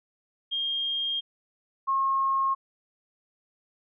sine tone pair in turn, 3221 / 1079.9 Hz, G7 / C#6, +46 / -46 cents, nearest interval octave + perfect fifth, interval 1892 cents, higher first, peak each -26 / -22 dBFS, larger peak second, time 0.51-1.21 / 1.87-2.55 s, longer first, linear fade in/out 20 ms, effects none

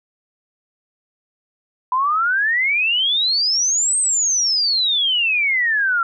sine exponential two-way sweep, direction up then down, 991 to 8480 to 1346 Hz, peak -15 dBFS, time 1.92-6.03 s, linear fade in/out 2 ms, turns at 3.98 s, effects none

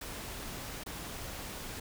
pink noise with dropouts, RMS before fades -42 dBFS, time 0.01-1.8 s, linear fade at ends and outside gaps 5 ms, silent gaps 0.837-0.861 s, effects none

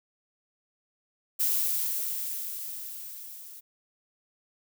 violet noise with level ramp, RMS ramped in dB -25 to -46 dBFS, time 1.39-3.61 s, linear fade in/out 20 ms, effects none

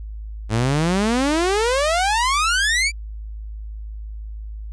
sawtooth exponential sweep, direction up, 104.6 to 2377 Hz, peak -13 dBFS, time 0.49-2.92 s, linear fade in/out 50 ms, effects added 53 Hz sine -29 dBFS peak until 4.72 s + resampled to 22050 Hz

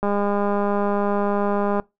click train, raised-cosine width 1 ms, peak -10 dBFS, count 360, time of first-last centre 0.03-1.798 s, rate 203 Hz, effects noise-tail reverb RT60 0.2 s tail -22 dB re dry

